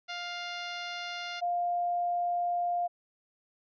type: tone pair in turn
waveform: 10% pulse / sine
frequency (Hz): 702 / 702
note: F5 / F5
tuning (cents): +9 / +9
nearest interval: unison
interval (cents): 0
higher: neither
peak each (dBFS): -27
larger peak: neither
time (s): 0.08-1.41 / 1.41-2.88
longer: second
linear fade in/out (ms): 20
effects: resampled to 16000 Hz